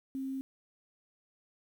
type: tone with quantisation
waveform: sine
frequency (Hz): 267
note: C4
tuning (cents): +35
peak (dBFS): -34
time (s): 0.15-0.41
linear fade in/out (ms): 0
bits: 10
effects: none